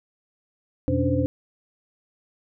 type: tone cluster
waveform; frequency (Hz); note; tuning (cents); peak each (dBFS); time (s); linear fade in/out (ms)
sine; 86.1 / 124.6 / 279.1 / 295 / 514; F2 / B2 / C#4 / D4 / C5; -24 / +16 / +12 / +8 / -31; -26; 0.88-1.26; 0
effects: none